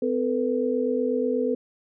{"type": "tone cluster", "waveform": "sine", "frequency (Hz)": [254.7, 443.7, 491.9], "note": ["C4", "A4", "B4"], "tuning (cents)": [-46, 14, -7], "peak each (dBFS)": -26, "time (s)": [0.02, 1.55], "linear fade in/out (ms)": 5, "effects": []}